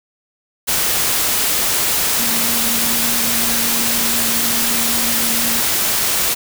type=tone in noise; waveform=sine; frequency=232.2 Hz; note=A#3; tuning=7 cents flat; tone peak=-26 dBFS; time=2.18-5.61 s; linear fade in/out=20 ms; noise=white; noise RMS=-17 dBFS; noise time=0.67-6.35 s; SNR=-12 dB; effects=none